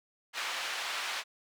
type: band-pass noise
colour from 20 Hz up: white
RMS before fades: -36 dBFS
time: 0.33-1.24 s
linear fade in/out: 50 ms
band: 860 to 3200 Hz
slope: 12 dB/octave
effects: none